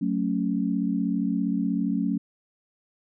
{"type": "chord", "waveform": "sine", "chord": "F# minor", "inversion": "none", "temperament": "just", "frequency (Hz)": [185, 222, 277.5], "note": ["F#3", "A3", "C#4"], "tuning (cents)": [0, 16, 2], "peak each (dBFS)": -27, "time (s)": [0.01, 2.18], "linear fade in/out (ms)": 10, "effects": []}